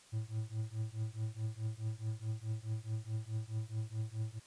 triangle tone with tremolo, 110 Hz, A2, in tune, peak -30 dBFS, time 0.12-4.4 s, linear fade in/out 20 ms, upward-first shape triangle, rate 4.7 Hz, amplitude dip 100%, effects white hiss -61 dBFS RMS until 4.46 s + resampled to 22050 Hz

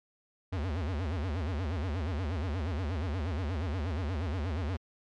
square tone with vibrato, 82.9 Hz, E2, 10 cents sharp, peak -31 dBFS, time 0.52-4.77 s, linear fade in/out 10 ms, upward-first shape sine, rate 8.4 Hz, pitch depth 270 cents each way, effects low-pass 4000 Hz 12 dB/octave + MP3 96 kbps

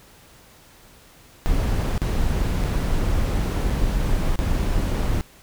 brown noise with dropouts, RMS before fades -21 dBFS, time 1.46-5.21 s, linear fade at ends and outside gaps 0 ms, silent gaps 1.978-2.018 / 2.639-2.644 / 3.699-3.703 / 4.358-4.39 s, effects pink hiss -50 dBFS RMS until 5.42 s

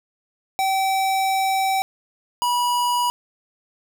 square tone pair in turn, 770 / 972.7 Hz, G5 / B5, -31 / -27 cents, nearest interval major third, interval 404 cents, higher second, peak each -19 dBFS, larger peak neither, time 0.59-1.82 / 2.42-3.1 s, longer first, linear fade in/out 0 ms, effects none

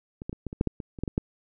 clicks, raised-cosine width 3 ms, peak -24 / -19 / -22 / -19 / -23 / -9 / -12 / -22 / -27 / -14 / -18 / -11 dBFS, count 12, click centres 0.219 / 0.295 / 0.329 / 0.467 / 0.529 / 0.611 / 0.673 / 0.802 / 0.988 / 1.036 / 1.078 / 1.179 s, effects none

